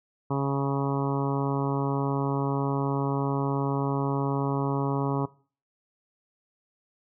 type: harmonic tone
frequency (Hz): 138.59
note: C#3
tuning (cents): 0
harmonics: 1 / 2 / 3 / 4 / 5 / 6 / 7 / 8 / 9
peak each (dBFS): -27 / -30 / -32 / -38 / -39 / -37 / -35 / -37 / -42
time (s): 0.3-5.26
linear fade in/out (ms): 10
effects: noise-tail reverb RT60 0.4 s tail -20 dB re dry